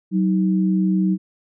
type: tone pair together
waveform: sine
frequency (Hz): 187.9 / 316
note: F#3 / D#4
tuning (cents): +27 / +27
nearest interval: major sixth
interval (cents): 900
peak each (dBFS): -16 / -23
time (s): 0.11-1.18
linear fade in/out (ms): 50
effects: none

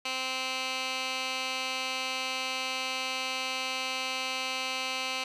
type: tone with band-pass filter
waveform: 15% pulse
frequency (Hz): 260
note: C4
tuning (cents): -11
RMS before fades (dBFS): -33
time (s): 0.05-5.24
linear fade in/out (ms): 5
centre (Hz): 3200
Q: 1.4
effects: none

